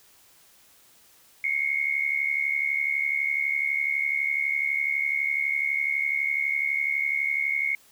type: tone pair together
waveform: sine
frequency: 2142 / 2214 Hz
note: C7 / C#7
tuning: +40 / -3 cents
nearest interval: minor second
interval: 57 cents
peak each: -26 dBFS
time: 1.44-7.75 s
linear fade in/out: 2 ms
effects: white hiss -57 dBFS RMS until 7.91 s